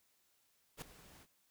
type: noise with ADSR envelope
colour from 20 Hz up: pink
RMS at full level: -44 dBFS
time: 0.77-1.27 s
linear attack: 49 ms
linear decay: 4 ms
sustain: -16 dB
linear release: 53 ms
effects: white hiss -75 dBFS RMS until 1.5 s